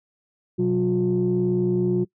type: tone cluster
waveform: sine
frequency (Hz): 126.9 / 185.4 / 358.3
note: B2 / F#3 / F4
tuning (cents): +47 / +4 / +44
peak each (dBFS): -26 / -22 / -20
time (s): 0.58-2.05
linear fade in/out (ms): 20
effects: noise-tail reverb RT60 0.1 s tail -23 dB re dry + tanh soft clip ceiling -12 dBFS